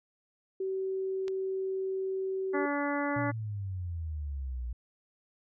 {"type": "tone", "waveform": "sine", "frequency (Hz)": 381.6, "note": "G4", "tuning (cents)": -47, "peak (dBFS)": -30, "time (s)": [0.6, 2.66], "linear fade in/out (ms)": 5}
{"type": "click", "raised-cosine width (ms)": 0.2, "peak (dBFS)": -26, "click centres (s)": 1.281}
{"type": "harmonic tone", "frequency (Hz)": 286.9, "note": "D4", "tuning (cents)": -40, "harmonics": [1, 2, 3, 4, 5, 6, 7], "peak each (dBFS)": [-32, -35, -37, -38, -39, -40, -40], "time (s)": [2.53, 3.32], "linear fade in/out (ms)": 20}
{"type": "exponential sweep", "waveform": "sine", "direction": "down", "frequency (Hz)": [123.47, 58], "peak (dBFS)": -33, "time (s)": [3.16, 4.73], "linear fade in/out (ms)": 5}
{"effects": []}